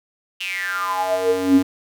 square tone with high-pass filter sweep, 93.1 Hz, F#2, 11 cents sharp, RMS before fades -20 dBFS, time 0.4-1.63 s, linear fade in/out 10 ms, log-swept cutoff 2900 to 230 Hz, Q 9.8, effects none

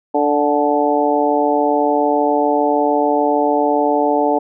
harmonic tone with a mistuned harmonic, 146.83 Hz, D3, in tune, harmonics 2 / 3 / 4 / 5 / 6, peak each -19 / -19 / -19 / -19 / -19 dBFS, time 0.14-4.39 s, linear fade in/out 10 ms, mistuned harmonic 6, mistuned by -24 cents, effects none

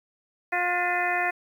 harmonic tone with a mistuned harmonic, 355.3 Hz, F4, 30 cents sharp, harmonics 1 / 2 / 3 / 4 / 5 / 6 / 7, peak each -35 / -27 / -35 / -33 / -28 / -31 / -33 dBFS, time 0.52-1.31 s, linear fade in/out 10 ms, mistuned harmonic 6, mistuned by -67 cents, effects 9-bit

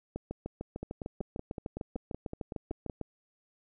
two click trains, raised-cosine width 2 ms, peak -23 / -24 dBFS, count 20 / 12, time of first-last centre 0.16-3.013 / 0.83-2.898 s, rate 6.66 / 5.32 Hz, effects none

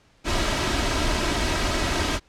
pink noise with comb filter, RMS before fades -23 dBFS, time 0.24-2.2 s, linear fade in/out 50 ms, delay 3.1 ms, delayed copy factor +0.5, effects pink hiss -59 dBFS RMS until 2.28 s + low-pass 6000 Hz 12 dB/octave

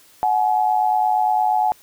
sine tone pair together, 740 / 848.6 Hz, F#5 / G#5, 0 / +37 cents, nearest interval major second, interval 237 cents, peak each -18 dBFS, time 0.23-1.72 s, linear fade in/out 0 ms, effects white hiss -51 dBFS RMS until 1.82 s

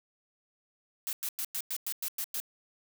blue noise bursts, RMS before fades -34 dBFS, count 9, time 1.07-2.401 s, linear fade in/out 0 ms, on 59 ms, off 100 ms, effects none

